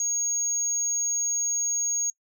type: tone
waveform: sine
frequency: 6600 Hz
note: G#8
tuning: 12 cents flat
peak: -21 dBFS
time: 0-2.1 s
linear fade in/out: 2 ms
effects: noise-tail reverb RT60 0.1 s tail -23 dB re dry + tanh soft clip ceiling -23 dBFS